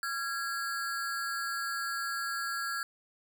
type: ring-modulated tone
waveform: square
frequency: 1511 Hz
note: F#6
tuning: 36 cents sharp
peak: -30 dBFS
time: 0.03-2.83 s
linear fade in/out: 0 ms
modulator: 140 Hz
effects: none